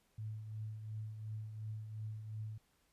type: tone with tremolo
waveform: sine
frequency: 108.4 Hz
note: A2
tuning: 25 cents flat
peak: -39 dBFS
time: 0.18-2.58 s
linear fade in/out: 5 ms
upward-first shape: triangle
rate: 2.8 Hz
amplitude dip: 55%
effects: pink hiss -75 dBFS RMS until 2.92 s + resampled to 32000 Hz